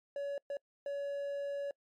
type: tone bursts at uneven times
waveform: triangle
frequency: 565 Hz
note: C#5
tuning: 33 cents sharp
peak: -33 dBFS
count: 3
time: 0.16-0.38 / 0.5-0.57 / 0.86-1.71 s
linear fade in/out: 2 ms
effects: noise-tail reverb RT60 0.1 s tail -26 dB re dry + MP3 64 kbps